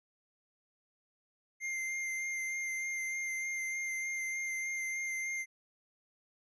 square tone with vibrato, 2100 Hz, C7, 6 cents sharp, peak -35 dBFS, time 1.6-5.46 s, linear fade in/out 50 ms, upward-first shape sine, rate 3.3 Hz, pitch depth 14 cents each way, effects resampled to 22050 Hz

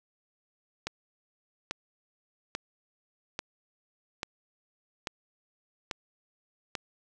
click train, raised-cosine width 0.2 ms, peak -15 dBFS, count 8, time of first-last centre 0.87-6.752 s, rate 1.19 Hz, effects none

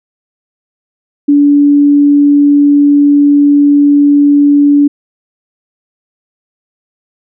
sine tone, 287.9 Hz, D4, 34 cents flat, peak -3 dBFS, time 1.28-4.88 s, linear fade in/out 10 ms, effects none

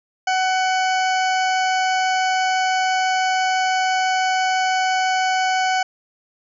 harmonic tone with a mistuned harmonic, 749 Hz, F#5, 21 cents sharp, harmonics 1 / 2 / 3 / 4 / 6 / 7 / 8 / 9, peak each -18 / -24 / -28 / -30 / -34 / -35 / -36 / -37 dBFS, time 0.27-5.83 s, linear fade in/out 5 ms, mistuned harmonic 7, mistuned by -21 cents, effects none

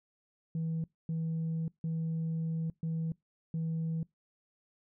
sine tone bursts at uneven times, 162.4 Hz, E3, 26 cents flat, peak -29 dBFS, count 5, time 0.55-0.84 / 1.09-1.68 / 1.84-2.7 / 2.83-3.12 / 3.54-4.03 s, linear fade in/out 2 ms, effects noise-tail reverb RT60 0.2 s tail -26 dB re dry + tanh soft clip ceiling -29 dBFS

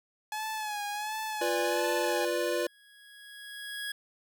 sawtooth tone with vibrato, 847 Hz, G#5, 34 cents sharp, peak -29 dBFS, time 0.32-2.25 s, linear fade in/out 2 ms, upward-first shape sine, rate 1.4 Hz, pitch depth 55 cents each way
square chord, B diminished, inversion second, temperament equal, 349.2 / 493.9 / 587.3 Hz, F4 / B4 / D5, 0 / 0 / 0 cents, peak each -33 / -33 / -33 dBFS, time 1.41-2.67 s, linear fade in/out 5 ms
25% pulse tone with exponential growth, 1661.2 Hz, G#6, in tune, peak -29 dBFS, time 2.12-3.92 s, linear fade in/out 5 ms, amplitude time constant 390 ms
effects none

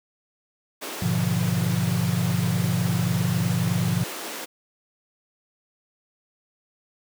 pink high-pass noise, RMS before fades -34 dBFS, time 0.81-4.46 s, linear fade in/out 20 ms, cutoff 270 Hz, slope 24 dB/octave
sine chord, G# diminished seventh, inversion none, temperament equal, 103.83 / 123.47 / 146.83 / 174.61 Hz, G#2 / B2 / D3 / F3, 0 / 0 / 0 / 0 cents, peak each -28 / -26 / -29 / -24 dBFS, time 1.02-4.04 s, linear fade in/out 5 ms
effects none

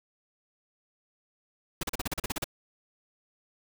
pink noise bursts, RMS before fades -31 dBFS, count 11, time 1.81-2.443 s, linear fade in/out 5 ms, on 23 ms, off 38 ms, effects none

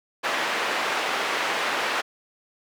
white band-pass noise, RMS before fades -26 dBFS, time 0.23-2.02 s, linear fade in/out 20 ms, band 420 to 2100 Hz, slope 12 dB/octave, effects none

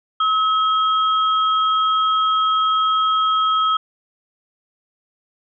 sine tone pair together, 1285 / 3236 Hz, E6 / G#7, -45 / -46 cents, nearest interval octave + major third, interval 1599 cents, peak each -15 / -24 dBFS, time 0.2-3.77 s, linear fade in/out 5 ms, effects none

